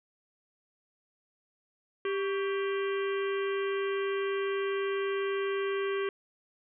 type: harmonic tone with a mistuned harmonic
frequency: 394.5 Hz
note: G4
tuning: 11 cents sharp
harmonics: 1 / 3 / 4 / 5 / 6 / 7 / 8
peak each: -29 / -39 / -41 / -43 / -45 / -46 / -47 dBFS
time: 2.05-6.09 s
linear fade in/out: 2 ms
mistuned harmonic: 3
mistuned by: -80 cents
effects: none